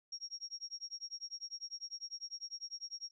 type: tone with tremolo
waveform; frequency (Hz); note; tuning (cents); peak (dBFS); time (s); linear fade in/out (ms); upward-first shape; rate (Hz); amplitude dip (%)
sine; 5588; F8; 0; -39; 0.12-3.11; 5; sine; 10; 100
effects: none